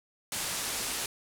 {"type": "low-pass noise", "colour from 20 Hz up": "white", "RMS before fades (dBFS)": -34, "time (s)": [0.32, 1.06], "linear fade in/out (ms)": 2, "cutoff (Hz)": 11000, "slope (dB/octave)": 24, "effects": []}